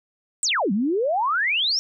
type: exponential two-way sweep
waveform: sine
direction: down then up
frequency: 8500 to 184.2 to 5680 Hz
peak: -19 dBFS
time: 0.43-1.79 s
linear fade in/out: 0 ms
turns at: 0.72 s
effects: none